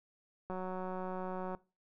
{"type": "click train", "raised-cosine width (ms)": 1, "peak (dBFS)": -27, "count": 195, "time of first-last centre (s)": [0.5, 1.549], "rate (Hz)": 185, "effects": ["noise-tail reverb RT60 0.3 s tail -21 dB re dry"]}